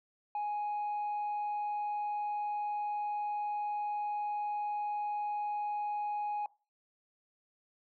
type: tone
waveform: sine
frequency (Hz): 832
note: G#5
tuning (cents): +3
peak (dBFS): -30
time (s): 0.35-6.46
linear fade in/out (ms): 2
effects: noise-tail reverb RT60 0.3 s tail -21 dB re dry + tanh soft clip ceiling -31 dBFS